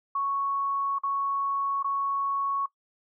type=tone with dropouts; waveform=sine; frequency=1108.7 Hz; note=C#6; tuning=in tune; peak=-25 dBFS; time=0.15-2.66 s; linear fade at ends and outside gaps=5 ms; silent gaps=0.986-1.034 / 1.828-1.843 s; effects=noise-tail reverb RT60 0.1 s tail -19 dB re dry